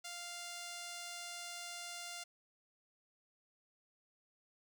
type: tone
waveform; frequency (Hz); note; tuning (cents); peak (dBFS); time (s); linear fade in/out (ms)
5% pulse; 698; F5; -1; -33; 0.04-2.24; 10
effects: none